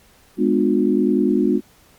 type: chord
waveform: sine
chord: G# diminished seventh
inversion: none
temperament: just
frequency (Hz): 207.7 / 249.2 / 299 / 358.8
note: G#3 / B3 / D4 / F4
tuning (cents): 0 / +16 / +31 / +47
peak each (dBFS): -20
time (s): 0.37-1.61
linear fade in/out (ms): 50
effects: pink hiss -53 dBFS RMS until 1.98 s + Opus 48 kbps